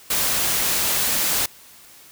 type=noise; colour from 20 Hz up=white; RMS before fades=-21 dBFS; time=0.1-1.46 s; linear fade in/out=5 ms; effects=white hiss -47 dBFS RMS until 2.11 s